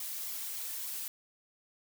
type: noise with flanger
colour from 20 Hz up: blue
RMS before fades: -39 dBFS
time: 0-1.08 s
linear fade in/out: 2 ms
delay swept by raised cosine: 0.89 to 4.49 ms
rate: 3.5 Hz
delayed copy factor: +0.7
effects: none